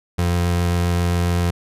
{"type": "tone with vibrato", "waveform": "30% pulse", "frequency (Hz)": 87.2, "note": "F2", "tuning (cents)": -2, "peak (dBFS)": -14, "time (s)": [0.18, 1.51], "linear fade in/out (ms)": 10, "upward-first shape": "sine", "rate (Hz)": 7.6, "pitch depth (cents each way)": 10, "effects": ["resampled to 32000 Hz"]}